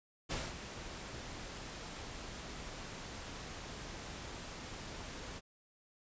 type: noise with ADSR envelope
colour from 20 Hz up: pink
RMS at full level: -37 dBFS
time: 0.29-5.41 s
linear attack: 23 ms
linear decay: 210 ms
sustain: -9 dB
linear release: 41 ms
effects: resampled to 16000 Hz